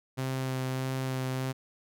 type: tone with vibrato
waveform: sawtooth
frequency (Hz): 130.81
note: C3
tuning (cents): 0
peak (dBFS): -26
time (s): 0.17-1.53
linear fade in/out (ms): 20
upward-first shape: sine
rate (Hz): 1.6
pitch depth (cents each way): 12
effects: none